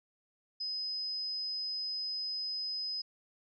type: tone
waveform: sine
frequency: 5040 Hz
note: D#8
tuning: 21 cents sharp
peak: -34 dBFS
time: 0.6-3.02 s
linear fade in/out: 10 ms
effects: none